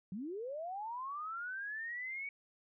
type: linear sweep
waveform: sine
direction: up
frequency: 172.1 to 2257 Hz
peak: -39 dBFS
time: 0.12-2.29 s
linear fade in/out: 2 ms
effects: none